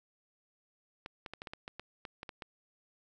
clicks, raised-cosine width 0.3 ms, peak -26 dBFS, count 12, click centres 1.061 / 1.262 / 1.336 / 1.419 / 1.472 / 1.535 / 1.679 / 1.796 / 2.052 / 2.231 / 2.292 / 2.422 s, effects none

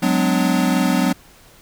square chord, G# half-diminished seventh, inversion third, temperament equal with one note detuned, 185 / 207.7 / 251.8 / 293.7 Hz, F#3 / G#3 / B3 / D4, 0 / 0 / +34 / 0 cents, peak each -20 / -25 / -20 / -23 dBFS, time 0.02-1.13 s, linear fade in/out 10 ms, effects pink hiss -48 dBFS RMS until 1.61 s

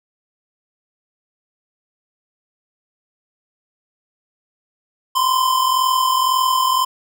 square tone pair together, 1000 / 1041.9 Hz, B5 / C6, +21 / -8 cents, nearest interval minor second, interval 71 cents, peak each -22 / -16 dBFS, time 5.15-6.85 s, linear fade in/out 10 ms, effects none

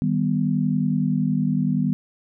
sine chord, Eb augmented, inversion none, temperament equal, 155.56 / 196 / 246.9 Hz, Eb3 / G3 / B3, 0 / 0 / 0 cents, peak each -23 dBFS, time 0.02-1.93 s, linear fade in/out 0 ms, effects none

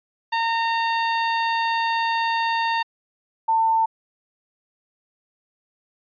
sawtooth / sine tone pair in turn, 916 / 897.1 Hz, A#5 / A5, -31 / +33 cents, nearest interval unison, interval 36 cents, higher first, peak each -16 dBFS, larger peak neither, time 0.32-2.83 / 3.48-3.86 s, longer first, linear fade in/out 10 ms, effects resampled to 11025 Hz

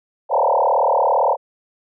sine tone with frequency modulation, 733 Hz, F#5, 16 cents flat, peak -13 dBFS, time 0.29-1.37 s, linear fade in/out 50 ms, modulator 37.7 Hz, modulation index 6, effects none

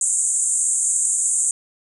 white band-pass noise, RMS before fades -20 dBFS, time 0.01-1.51 s, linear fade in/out 2 ms, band 6900 to 9200 Hz, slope 96 dB/octave, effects none

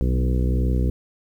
harmonic tone with a mistuned harmonic, 62.4 Hz, B1, 19 cents sharp, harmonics 1 / 2 / 3 / 4 / 5 / 6 / 7 / 8, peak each -19 / -25 / -29 / -31 / -33 / -35 / -36 / -37 dBFS, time 0.01-0.9 s, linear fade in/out 0 ms, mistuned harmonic 3, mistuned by +24 cents, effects 9-bit

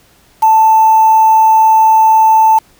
sine tone with quantisation, 882 Hz, A5, 4 cents sharp, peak -4 dBFS, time 0.42-2.59 s, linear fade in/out 10 ms, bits 4, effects pink hiss -48 dBFS RMS until 2.79 s

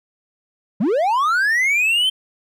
triangle linear sweep, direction up, 167.9 to 3136 Hz, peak -13 dBFS, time 0.8-2.1 s, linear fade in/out 10 ms, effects none

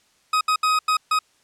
40% pulse tone bursts at uneven times, 1259 Hz, D#6, 20 cents sharp, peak -16 dBFS, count 5, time 0.33-0.41 / 0.48-0.56 / 0.63-0.79 / 0.88-0.97 / 1.11-1.19 s, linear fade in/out 5 ms, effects white hiss -61 dBFS RMS until 1.43 s + low-pass 8000 Hz 12 dB/octave

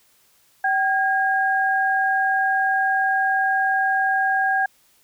sine tone pair together, 770 / 1627.1 Hz, G5 / G#6, -31 / -36 cents, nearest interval octave + minor second, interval 1295 cents, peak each -20 dBFS, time 0.64-4.66 s, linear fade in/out 5 ms, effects white hiss -59 dBFS RMS until 5.03 s

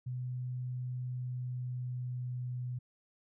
sine tone with pitch glide, 125.6 to 124.44 Hz, B2 to B2, +30 to +14 cents, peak -35 dBFS, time 0.06-2.79 s, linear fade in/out 10 ms, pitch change -16 cents, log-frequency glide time 0.95-2.55 s, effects none

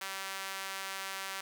sawtooth tone with high-pass filter, 193.3 Hz, G3, 24 cents flat, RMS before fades -40 dBFS, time 0.01-1.41 s, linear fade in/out 5 ms, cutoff 1300 Hz, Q 0.86, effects none

